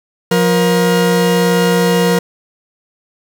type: tone pair together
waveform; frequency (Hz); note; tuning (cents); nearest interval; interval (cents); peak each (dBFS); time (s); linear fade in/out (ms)
40% pulse; 177.3 / 473.3; F3 / A#4; +26 / +26; octave + perfect fourth; 1700; -12; 0.31-2.19; 5
effects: 8-bit